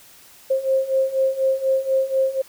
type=beating tone pair; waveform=sine; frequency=529 / 533.1 Hz; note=C5 / C5; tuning=+19 / +32 cents; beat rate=4.1 Hz; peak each=-22 / -19 dBFS; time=0.5-2.42 s; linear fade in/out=10 ms; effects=white hiss -48 dBFS RMS until 2.48 s